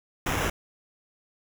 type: noise with sample-and-hold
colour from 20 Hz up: pink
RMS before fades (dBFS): -27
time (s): 0.26-0.5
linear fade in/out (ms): 5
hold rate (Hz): 4410
effects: none